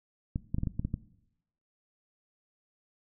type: clicks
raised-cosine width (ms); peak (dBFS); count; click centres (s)
5; -18; 8; 0.359 / 0.545 / 0.584 / 0.634 / 0.672 / 0.795 / 0.85 / 0.941
effects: noise-tail reverb RT60 0.8 s tail -18 dB re dry